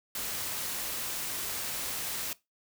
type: noise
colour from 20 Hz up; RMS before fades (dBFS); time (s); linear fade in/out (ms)
white; -35; 0.15-2.33; 2
effects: noise-tail reverb RT60 0.2 s tail -19 dB re dry